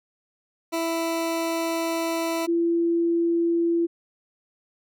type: tone pair in turn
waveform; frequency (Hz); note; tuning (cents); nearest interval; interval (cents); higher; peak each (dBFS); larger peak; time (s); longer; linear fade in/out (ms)
20% pulse / sine; 330.7 / 338; E4 / E4; +6 / +43; unison; 37; second; -19; neither; 0.72-2.47 / 2.47-3.87; first; 20
effects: none